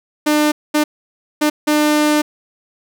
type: tone bursts at uneven times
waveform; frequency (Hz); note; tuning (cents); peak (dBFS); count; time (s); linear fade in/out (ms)
sawtooth; 300.1; D4; +38; -8; 4; 0.26-0.52 / 0.74-0.84 / 1.41-1.5 / 1.67-2.22; 10
effects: none

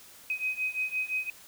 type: beating tone pair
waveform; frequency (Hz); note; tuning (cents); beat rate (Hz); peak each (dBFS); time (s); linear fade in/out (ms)
sine; 2517 / 2522.8; D#7 / D#7; +19 / +23; 5.8; -31 / -33; 0.3-1.3; 2
effects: white hiss -52 dBFS RMS until 1.47 s

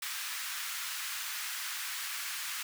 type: high-pass noise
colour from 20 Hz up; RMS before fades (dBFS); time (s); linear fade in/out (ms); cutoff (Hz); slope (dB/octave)
pink; -38; 0.02-2.63; 5; 1300; 24
effects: none

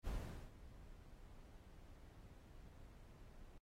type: noise with ADSR envelope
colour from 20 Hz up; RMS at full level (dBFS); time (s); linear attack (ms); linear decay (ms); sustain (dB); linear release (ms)
brown; -43; 0.03-3.58; 42; 430; -16; 3
effects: noise-tail reverb RT60 0.1 s tail -25 dB re dry + AAC 48 kbps

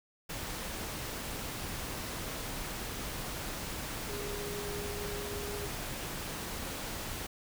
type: tone in noise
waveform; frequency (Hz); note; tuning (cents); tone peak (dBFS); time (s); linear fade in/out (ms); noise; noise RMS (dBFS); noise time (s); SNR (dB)
sine; 409.7; G#4; -24; -40; 4.09-5.67; 10; pink; -39; 0.29-7.27; -4
effects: none

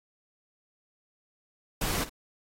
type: noise with echo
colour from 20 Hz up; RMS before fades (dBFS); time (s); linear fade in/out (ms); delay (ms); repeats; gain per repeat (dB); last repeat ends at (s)
pink; -30; 1.81-2.04; 5; 54; 1; -15; 2.094
effects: AAC 48 kbps

